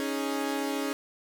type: chord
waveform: sawtooth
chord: C# suspended second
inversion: none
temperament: equal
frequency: 277.2 / 311.1 / 415.3 Hz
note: C#4 / D#4 / G#4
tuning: 0 / 0 / 0 cents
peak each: -27 / -31 / -31 dBFS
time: 0-0.93 s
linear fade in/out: 0 ms
effects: none